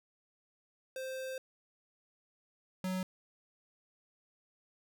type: tone pair in turn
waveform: square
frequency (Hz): 523 / 185.71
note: C5 / F#3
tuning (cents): -1 / +7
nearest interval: octave + tritone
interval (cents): 1792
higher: first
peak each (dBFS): -39 / -34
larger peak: second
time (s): 0.96-1.38 / 2.84-3.03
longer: first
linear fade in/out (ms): 2
effects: none